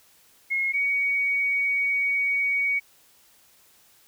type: tone pair in turn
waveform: sine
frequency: 2161 / 2246 Hz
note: C#7 / C#7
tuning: -45 / +22 cents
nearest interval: minor second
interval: 67 cents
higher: second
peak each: -22 / -21 dBFS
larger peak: second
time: 0.5-0.73 / 0.73-2.8 s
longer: second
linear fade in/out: 20 ms
effects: white hiss -58 dBFS RMS until 4.07 s